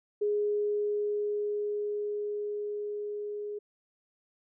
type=tone with level ramp; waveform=sine; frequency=415.3 Hz; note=G#4; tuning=in tune; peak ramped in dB=-25 to -34 dBFS; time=0.21-3.59 s; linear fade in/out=10 ms; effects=none